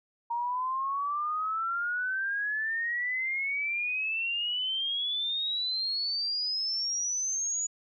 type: exponential sweep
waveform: sine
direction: up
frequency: 932.3 to 6900 Hz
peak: -28 dBFS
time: 0.3-7.67 s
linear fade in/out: 10 ms
effects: none